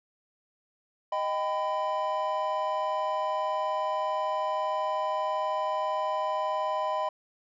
triangle chord, Eb augmented, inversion none, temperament equal with one note detuned, 622.3 / 784 / 1003.3 Hz, Eb5 / G5 / B5, 0 / 0 / +27 cents, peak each -29 / -32 / -28 dBFS, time 1.12-7.09 s, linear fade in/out 5 ms, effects resampled to 16000 Hz

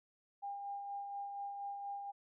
sine tone with tremolo, 803 Hz, G5, 41 cents sharp, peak -39 dBFS, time 0.42-2.12 s, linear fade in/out 20 ms, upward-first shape sine, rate 4.2 Hz, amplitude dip 35%, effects none

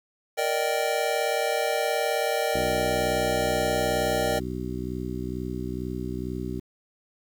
square chord, Eb major seventh, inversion second, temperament just, 466.7 / 583.4 / 622.3 / 777.8 Hz, Bb4 / D5 / Eb5 / G5, +2 / -12 / 0 / -14 cents, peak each -30 dBFS, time 0.37-4.4 s, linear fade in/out 20 ms
harmonic tone, 62.2 Hz, B1, 13 cents sharp, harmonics 1 / 2 / 3 / 4 / 5 / 6, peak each -36 / -36 / -36 / -36 / -36 / -36 dBFS, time 2.54-6.6 s, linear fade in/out 10 ms
effects 9-bit

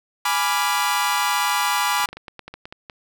sawtooth chord, G# diminished seventh, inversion none, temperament equal, 830.6 / 987.8 / 1174.7 / 1396.9 Hz, G#5 / B5 / D6 / F6, 0 / 0 / 0 / 0 cents, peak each -21 / -19 / -21 / -24 dBFS, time 0.25-2.06 s, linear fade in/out 5 ms
clicks, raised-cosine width 0.3 ms, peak -20 dBFS, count 12, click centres 2.002 / 2.041 / 2.089 / 2.13 / 2.17 / 2.282 / 2.393 / 2.48 / 2.54 / 2.655 / 2.725 / 2.898 s
effects none

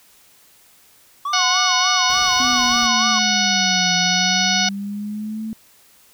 triangle tone with vibrato, 1102 Hz, C#6, 11 cents flat, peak -19 dBFS, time 1.25-3.19 s, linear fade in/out 5 ms, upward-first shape sine, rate 3.4 Hz, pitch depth 140 cents each way
harmonic tone, 734 Hz, F#5, 14 cents flat, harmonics 1 / 2 / 3 / 4 / 5 / 6 / 7 / 8, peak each -24 / -24 / -24 / -24 / -24 / -24 / -24 / -24 dBFS, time 1.33-4.69 s, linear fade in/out 5 ms
pink noise, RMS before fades -37 dBFS, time 2.09-2.87 s, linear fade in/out 10 ms
sine linear two-way sweep, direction down then up, 255.6 to 174.61 to 222.3 Hz, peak -24 dBFS, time 2.4-5.53 s, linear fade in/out 0 ms, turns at 3.95 s
effects white hiss -52 dBFS RMS until 6.13 s

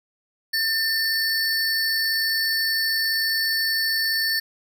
square tone pair together, 1794 / 4469 Hz, A6 / C#8, +33 / +13 cents, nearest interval octave + major third, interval 1580 cents, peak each -24 dBFS, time 0.53-4.4 s, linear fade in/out 10 ms, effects none

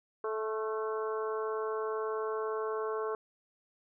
harmonic tone with a mistuned harmonic, 218 Hz, A3, 16 cents flat, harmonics 2 / 3 / 4 / 5 / 6 / 7, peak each -33 / -43 / -45 / -39 / -44 / -49 dBFS, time 0.24-3.15 s, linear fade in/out 2 ms, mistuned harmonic 6, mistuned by +41 cents, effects none

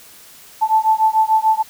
sine beating tone pair, 874 / 880.8 Hz, A5 / A5, -12 / +2 cents, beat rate 6.8 Hz, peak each -15 dBFS, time 0.61-1.63 s, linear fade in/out 20 ms, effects white hiss -43 dBFS RMS until 1.69 s

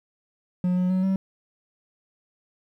triangle tone with pitch steps, 180.4 / 181.8 / 186.2 / 191.4 Hz, F#3 / F#3 / F#3 / G3, -44 / -30 / +11 / -41 cents, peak -18 dBFS, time 0.64-1.16 s, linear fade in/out 2 ms, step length 130 ms, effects 10-bit

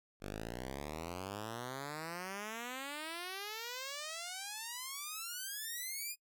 5% pulse exponential sweep, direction up, 47.56 to 2489 Hz, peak -30 dBFS, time 0.2-6.16 s, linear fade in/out 50 ms, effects noise-tail reverb RT60 0.1 s tail -23 dB re dry

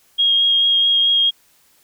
sine tone with vibrato, 3259 Hz, G#7, 33 cents flat, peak -12 dBFS, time 0.18-1.31 s, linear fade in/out 20 ms, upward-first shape triangle, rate 4.6 Hz, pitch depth 13 cents each way, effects white hiss -56 dBFS RMS until 1.83 s

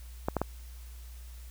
clicks, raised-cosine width 1 ms, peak -14 dBFS, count 3, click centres 0.285 / 0.367 / 0.416 s, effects added 60 Hz sine -43 dBFS peak until 1.5 s + white hiss -57 dBFS RMS until 1.5 s

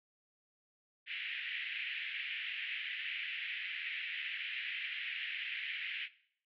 white band-pass noise, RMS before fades -41 dBFS, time 1.06-6.09 s, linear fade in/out 50 ms, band 1800 to 3000 Hz, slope 48 dB/octave, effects noise-tail reverb RT60 0.6 s tail -18 dB re dry

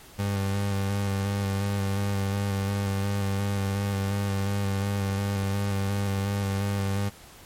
30% pulse tone with vibrato, 99.2 Hz, G2, 21 cents sharp, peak -22 dBFS, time 0.18-7.1 s, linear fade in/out 20 ms, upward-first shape square, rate 2.8 Hz, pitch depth 21 cents each way, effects pink hiss -49 dBFS RMS until 7.45 s + MP3 64 kbps

